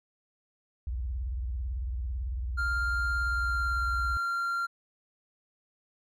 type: tone with vibrato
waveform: sine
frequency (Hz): 61.74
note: B1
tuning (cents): 0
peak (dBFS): -30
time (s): 0.87-4.17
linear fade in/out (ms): 0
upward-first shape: sine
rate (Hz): 18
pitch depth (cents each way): 300
type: tone with pitch glide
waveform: triangle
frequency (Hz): 1396.9 to 1382.5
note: F6 to F6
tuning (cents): 0 to -18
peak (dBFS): -26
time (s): 2.57-4.67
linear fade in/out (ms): 20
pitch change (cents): -18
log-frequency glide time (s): 3.19-3.85
effects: none